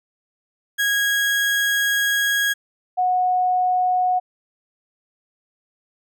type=tone pair in turn; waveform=35% pulse / sine; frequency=1647 / 731.7 Hz; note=G#6 / F#5; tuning=-15 / -20 cents; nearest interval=octave + major second; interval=1405 cents; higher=first; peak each=-16 dBFS; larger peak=neither; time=0.78-2.54 / 2.97-4.2 s; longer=first; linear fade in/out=20 ms; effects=none